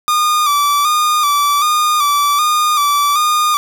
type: tone with vibrato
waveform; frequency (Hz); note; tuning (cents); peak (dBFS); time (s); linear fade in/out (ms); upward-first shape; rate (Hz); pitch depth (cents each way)
45% pulse; 1189; D6; +21; -11; 0.08-3.57; 0; square; 1.3; 44
effects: none